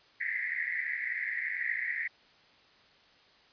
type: band-pass noise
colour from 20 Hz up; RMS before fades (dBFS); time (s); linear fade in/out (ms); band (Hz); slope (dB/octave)
pink; -34; 0.2-2.08; 10; 1800 to 2100; 96
effects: white hiss -61 dBFS RMS until 3.52 s + resampled to 11025 Hz